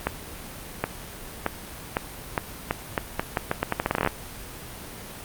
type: accelerating click train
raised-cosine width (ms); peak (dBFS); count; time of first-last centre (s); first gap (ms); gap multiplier
0.5; -7; 22; 0.07-4.074; 770; 0.81
effects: pink hiss -39 dBFS RMS until 5.24 s + Opus 32 kbps